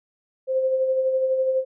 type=tone with tremolo; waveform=sine; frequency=523.3 Hz; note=C5; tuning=in tune; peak=-17 dBFS; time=0.47-1.65 s; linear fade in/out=50 ms; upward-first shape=sine; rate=12 Hz; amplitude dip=40%; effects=none